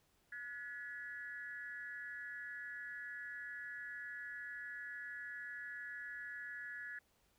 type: tone with amplitude modulation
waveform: sine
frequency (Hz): 1700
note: G#6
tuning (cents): +40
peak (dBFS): -40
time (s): 0.32-6.99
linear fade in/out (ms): 5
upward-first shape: sine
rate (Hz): 247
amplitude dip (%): 95
effects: pink hiss -75 dBFS RMS until 7.38 s